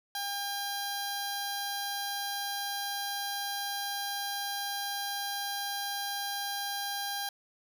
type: tone with notch filter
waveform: 10% pulse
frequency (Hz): 804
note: G5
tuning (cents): +44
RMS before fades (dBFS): -35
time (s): 0.15-7.29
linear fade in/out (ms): 2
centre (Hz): 2300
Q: 1.5
effects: none